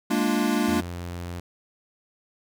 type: chord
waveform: square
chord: Bb dominant seventh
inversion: third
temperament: equal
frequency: 207.7 / 233.1 / 293.7 / 349.2 Hz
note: Ab3 / Bb3 / D4 / F4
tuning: 0 / 0 / 0 / 0 cents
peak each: -28 / -26 / -27 / -30 dBFS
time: 0.1-0.81 s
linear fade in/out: 10 ms
type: tone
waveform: sawtooth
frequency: 87.31 Hz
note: F2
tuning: in tune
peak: -28 dBFS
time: 0.68-1.4 s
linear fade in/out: 5 ms
effects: none